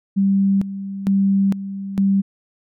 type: tone with tremolo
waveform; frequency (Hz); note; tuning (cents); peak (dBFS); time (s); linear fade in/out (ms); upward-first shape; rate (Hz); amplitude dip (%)
sine; 196; G3; 0; -13; 0.16-2.22; 20; square; 1.1; 75
effects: none